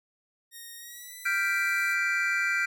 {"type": "tone with pitch glide", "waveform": "5% pulse", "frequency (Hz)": [1860, 1993.5], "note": ["A#6", "B6"], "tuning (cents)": [-4, 16], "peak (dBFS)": -32, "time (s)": [0.51, 1.97], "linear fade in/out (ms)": 50, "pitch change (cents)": 120, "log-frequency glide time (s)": [0.77, 1.16]}
{"type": "chord", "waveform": "triangle", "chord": "G dominant seventh", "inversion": "third", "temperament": "equal", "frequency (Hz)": [1396.9, 1568, 1975.5, 2349], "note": ["F6", "G6", "B6", "D7"], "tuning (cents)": [0, 0, 0, 0], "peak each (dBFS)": [-29, -28, -29, -28], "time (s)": [1.25, 2.66], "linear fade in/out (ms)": 10}
{"effects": []}